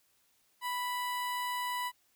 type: tone with notch filter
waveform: sawtooth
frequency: 987.8 Hz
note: B5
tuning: in tune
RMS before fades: -35 dBFS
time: 0.61-1.92 s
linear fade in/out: 50 ms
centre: 5900 Hz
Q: 1.8
effects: white hiss -71 dBFS RMS until 2.15 s